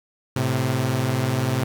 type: tone pair together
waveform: sawtooth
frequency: 109.57 / 130 Hz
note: A2 / C3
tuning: -7 / -11 cents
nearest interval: minor third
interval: 296 cents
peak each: -21 / -18 dBFS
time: 0.36-1.64 s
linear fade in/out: 5 ms
effects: 8-bit